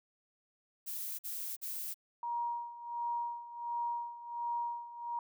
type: noise bursts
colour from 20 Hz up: violet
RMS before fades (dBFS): -40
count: 3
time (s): 0.86-1.944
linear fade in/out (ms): 20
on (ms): 330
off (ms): 47
type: tone with tremolo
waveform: sine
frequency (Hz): 947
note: A#5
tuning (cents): +27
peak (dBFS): -32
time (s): 2.23-5.19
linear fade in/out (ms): 2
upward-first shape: sine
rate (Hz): 1.4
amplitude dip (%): 80
effects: none